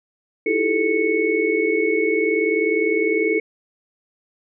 sine tone cluster, 318.8 / 339.1 / 398.7 / 438.1 / 2209 Hz, D#4 / E4 / G4 / A4 / C#7, +42 / +49 / +29 / -7 / -7 cents, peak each -25 / -25 / -25 / -20 / -23 dBFS, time 0.46-3.4 s, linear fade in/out 5 ms, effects none

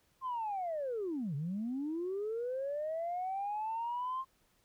sine linear two-way sweep, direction down then up, 1065 to 134.4 to 1065 Hz, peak -33 dBFS, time 0.21-4.25 s, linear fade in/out 50 ms, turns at 1.35 s, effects tanh soft clip ceiling -30 dBFS + pink hiss -72 dBFS RMS until 4.64 s

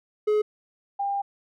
triangle / sine tone pair in turn, 423.4 / 799.3 Hz, G#4 / G5, +33 / +33 cents, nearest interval major seventh, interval 1100 cents, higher second, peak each -17 / -24 dBFS, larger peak first, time 0.27-0.42 / 0.99-1.22 s, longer second, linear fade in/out 10 ms, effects none

